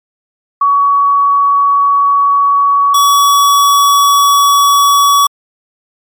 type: tone pair in turn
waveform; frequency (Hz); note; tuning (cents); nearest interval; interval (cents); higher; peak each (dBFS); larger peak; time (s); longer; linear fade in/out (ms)
sine / square; 1127 / 1133.3; C#6 / C#6; +28 / +38; unison; 10; second; -6; neither; 0.61-2.94 / 2.94-5.27; neither; 5
effects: MP3 96 kbps

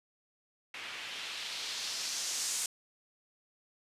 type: noise with low-pass filter sweep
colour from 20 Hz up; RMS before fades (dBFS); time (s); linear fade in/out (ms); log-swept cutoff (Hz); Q
blue; -38; 0.74-2.66; 2; 2300 to 7800; 1.6
effects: resampled to 32000 Hz

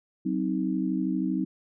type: chord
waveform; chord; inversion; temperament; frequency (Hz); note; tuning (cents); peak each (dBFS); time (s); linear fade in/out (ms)
sine; C diminished; second; just; 188.37 / 261.6 / 314; Gb3 / C4 / Eb4; +31 / 0 / +16; -29; 0.25-1.45; 10
effects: none

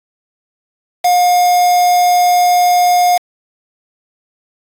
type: tone with quantisation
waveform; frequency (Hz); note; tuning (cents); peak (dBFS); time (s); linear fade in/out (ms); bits
triangle; 714; F5; +38; -6; 1.04-3.18; 10; 3
effects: AAC 64 kbps

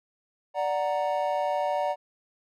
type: chord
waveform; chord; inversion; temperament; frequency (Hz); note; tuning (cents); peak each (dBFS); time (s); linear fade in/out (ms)
triangle; D augmented; none; equal; 587.3 / 740 / 932.3; D5 / F#5 / A#5; 0 / 0 / 0; -26 / -27 / -29; 0.54-1.96; 50
effects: none

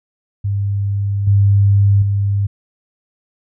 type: tone with level steps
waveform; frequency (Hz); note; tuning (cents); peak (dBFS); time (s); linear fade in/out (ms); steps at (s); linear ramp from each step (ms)
sine; 100.2; G2; +38; -15 / -8 / -13; 0.44-2.47; 10; 1.27 / 2.02; 5
effects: none

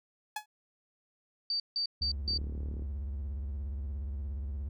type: tone with exponential decay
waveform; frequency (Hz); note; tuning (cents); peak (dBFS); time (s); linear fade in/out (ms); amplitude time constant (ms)
sawtooth; 847; G#5; +34; -27; 0.36-0.46; 5; 21
type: tone bursts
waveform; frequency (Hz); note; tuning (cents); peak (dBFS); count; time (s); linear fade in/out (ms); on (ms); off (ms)
sine; 4621; D8; -29; -29; 4; 1.5-2.376; 2; 99; 160
type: tone with vibrato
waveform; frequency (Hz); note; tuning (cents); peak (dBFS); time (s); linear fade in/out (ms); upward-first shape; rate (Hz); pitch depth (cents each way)
triangle; 69.3; C#2; 0; -32; 2.01-4.69; 5; sine; 17; 180
type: click train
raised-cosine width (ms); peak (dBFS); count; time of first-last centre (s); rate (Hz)
3; -32; 21; 2.28-2.822; 36.9
effects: none

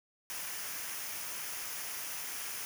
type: noise with comb filter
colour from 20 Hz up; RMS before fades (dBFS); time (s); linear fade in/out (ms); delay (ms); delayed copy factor
white; -40; 0.3-2.65; 0; 0.25; -0.5
effects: none

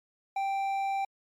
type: tone with hard clipping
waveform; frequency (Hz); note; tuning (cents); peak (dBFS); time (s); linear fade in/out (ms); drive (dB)
sine; 784; G5; 0; -29; 0.36-1.05; 5; 6
effects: MP3 96 kbps

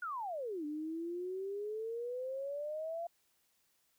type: exponential two-way sweep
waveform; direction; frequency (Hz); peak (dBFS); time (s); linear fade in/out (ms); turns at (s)
sine; down then up; 1480 to 293.7 to 689; -37; 0.02-3.07; 5; 0.65
effects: white hiss -75 dBFS RMS until 3.98 s

